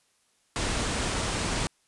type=low-pass noise; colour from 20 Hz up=pink; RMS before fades=-29 dBFS; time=0.56-1.67 s; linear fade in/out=0 ms; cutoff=9800 Hz; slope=96 dB/octave; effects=white hiss -68 dBFS RMS until 1.87 s + resampled to 24000 Hz